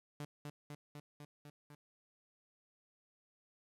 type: tone with echo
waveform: sawtooth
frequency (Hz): 146.83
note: D3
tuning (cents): 0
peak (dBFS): -38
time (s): 0.2-0.25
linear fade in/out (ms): 2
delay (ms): 250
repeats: 6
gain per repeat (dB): -2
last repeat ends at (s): 1.75
effects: resampled to 32000 Hz + 11-bit